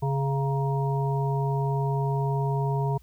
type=harmonic tone with a mistuned harmonic; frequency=138.3 Hz; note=C#3; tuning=4 cents flat; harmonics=1 / 3 / 5 / 7; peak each=-24 / -32 / -36 / -32 dBFS; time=0.02-2.98 s; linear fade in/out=10 ms; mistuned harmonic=7; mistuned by=-51 cents; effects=added 60 Hz sine -51 dBFS peak until 3.02 s + white hiss -64 dBFS RMS until 3.02 s